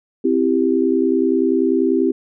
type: chord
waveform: sine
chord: C major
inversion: none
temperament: equal with one note detuned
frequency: 261.6 / 331.9 / 392 Hz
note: C4 / E4 / G4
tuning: 0 / +12 / 0 cents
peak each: -18 dBFS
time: 0.24-2.12 s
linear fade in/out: 10 ms
effects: none